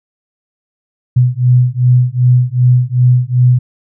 sine beating tone pair, 123.47 / 126.07 Hz, B2 / B2, 0 / +36 cents, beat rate 2.6 Hz, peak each -10 dBFS, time 1.16-3.59 s, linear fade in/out 10 ms, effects none

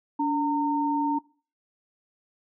sine tone pair together, 288.2 / 915 Hz, D4 / A#5, -33 / -32 cents, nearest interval octave + minor sixth, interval 2001 cents, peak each -25 dBFS, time 0.19-1.19 s, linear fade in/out 10 ms, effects noise-tail reverb RT60 0.4 s tail -22 dB re dry

